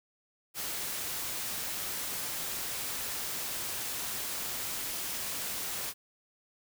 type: noise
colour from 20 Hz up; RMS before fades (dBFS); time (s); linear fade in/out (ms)
white; -36; 0.54-5.94; 50
effects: none